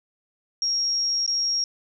sine tone with dropouts, 5588 Hz, F8, in tune, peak -21 dBFS, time 0.62-1.64 s, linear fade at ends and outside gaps 1 ms, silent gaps 1.263-1.277 s, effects none

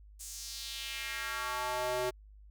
square tone with high-pass filter sweep, 125.2 Hz, B2, 24 cents sharp, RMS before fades -37 dBFS, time 0.19-2.11 s, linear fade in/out 20 ms, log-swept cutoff 7900 to 440 Hz, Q 2.1, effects added 51 Hz sine -52 dBFS peak until 2.5 s

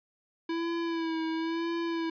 square tone with vibrato, 329.6 Hz, E4, in tune, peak -30 dBFS, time 0.49-2.1 s, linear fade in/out 5 ms, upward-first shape sine, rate 0.98 Hz, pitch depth 39 cents each way, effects resampled to 11025 Hz

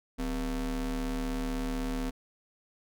square ring-modulated tone, 110 Hz, A2, in tune, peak -28 dBFS, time 0.18-2.11 s, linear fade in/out 20 ms, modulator 148 Hz, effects none

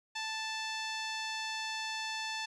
10% pulse tone, 880 Hz, A5, in tune, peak -27 dBFS, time 0.15-2.46 s, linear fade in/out 10 ms, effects resampled to 22050 Hz

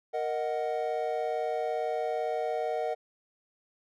triangle chord, D# minor, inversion second, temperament equal, 466.2 / 622.3 / 740 Hz, A#4 / D#5 / F#5, 0 / 0 / 0 cents, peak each -31 dBFS, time 0.13-2.95 s, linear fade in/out 20 ms, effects none

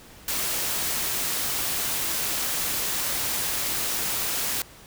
white noise, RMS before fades -27 dBFS, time 0.28-4.62 s, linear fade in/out 2 ms, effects pink hiss -48 dBFS RMS until 4.86 s

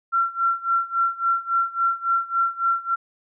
sine tone with tremolo, 1362 Hz, F6, 44 cents flat, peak -16 dBFS, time 0.12-2.96 s, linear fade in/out 20 ms, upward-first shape sine, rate 3.6 Hz, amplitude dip 90%, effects none

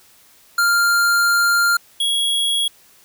square tone pair in turn, 1396.9 / 3322 Hz, F6 / G#7, 0 / 0 cents, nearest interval octave + minor third, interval 1500 cents, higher second, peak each -14 / -17 dBFS, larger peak first, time 0.58-1.77 / 2-2.68 s, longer first, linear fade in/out 5 ms, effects white hiss -51 dBFS RMS until 3.04 s

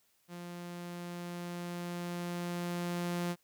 sawtooth tone with level ramp, 174.61 Hz, F3, in tune, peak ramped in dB -39 to -28 dBFS, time 0.28-3.36 s, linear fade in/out 50 ms, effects white hiss -72 dBFS RMS until 3.43 s

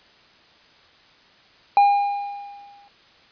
triangle tone with exponential decay, 809 Hz, G#5, 46 cents flat, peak -8 dBFS, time 1.77-2.88 s, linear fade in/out 1 ms, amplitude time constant 240 ms, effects white hiss -53 dBFS RMS until 3.31 s + resampled to 11025 Hz

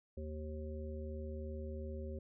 harmonic tone, 76.9 Hz, D#2, 20 cents flat, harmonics 1 / 3 / 5 / 7, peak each -42 / -49 / -49 / -50 dBFS, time 0.17-2.19 s, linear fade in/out 5 ms, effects none

